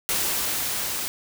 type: noise with level ramp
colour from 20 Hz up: white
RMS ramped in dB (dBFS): -24 to -29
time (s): 0.09-1.08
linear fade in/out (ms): 0
effects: none